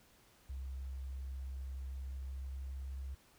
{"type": "tone with pitch glide", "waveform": "sine", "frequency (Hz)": [66.2, 66.97], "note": ["C2", "C2"], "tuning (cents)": [21, 41], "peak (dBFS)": -40, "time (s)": [0.49, 3.15], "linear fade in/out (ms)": 10, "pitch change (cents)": 20, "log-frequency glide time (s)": [1.84, 2.79], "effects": ["pink hiss -66 dBFS RMS until 3.38 s"]}